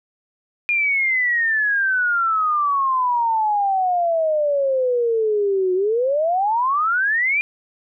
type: exponential two-way sweep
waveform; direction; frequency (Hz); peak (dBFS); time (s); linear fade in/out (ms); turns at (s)
sine; down then up; 2433 to 362.2 to 2433; -16; 0.69-7.41; 0; 5.74
effects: none